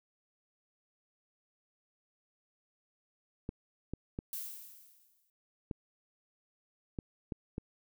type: clicks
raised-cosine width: 3 ms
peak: -24 dBFS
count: 7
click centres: 3.491 / 3.936 / 4.189 / 5.712 / 6.988 / 7.322 / 7.581 s
type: noise with exponential decay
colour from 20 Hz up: violet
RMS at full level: -38 dBFS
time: 4.33-5.3 s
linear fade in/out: 1 ms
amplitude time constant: 210 ms
effects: none